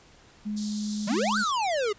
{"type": "tone", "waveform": "sine", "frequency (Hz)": 210, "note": "G#3", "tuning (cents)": 19, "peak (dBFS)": -28, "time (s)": [0.45, 1.44], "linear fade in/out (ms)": 20}
{"type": "high-pass noise", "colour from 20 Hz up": "pink", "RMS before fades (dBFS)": -38, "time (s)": [0.56, 1.52], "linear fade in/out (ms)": 20, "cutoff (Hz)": 3800, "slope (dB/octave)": 48}
{"type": "exponential two-way sweep", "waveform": "square", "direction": "up then down", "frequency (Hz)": [185, 1568, 394.9], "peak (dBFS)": -25, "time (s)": [1.07, 1.93], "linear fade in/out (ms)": 10, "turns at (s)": 1.38}
{"effects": ["pink hiss -55 dBFS RMS until 1.98 s", "resampled to 16000 Hz"]}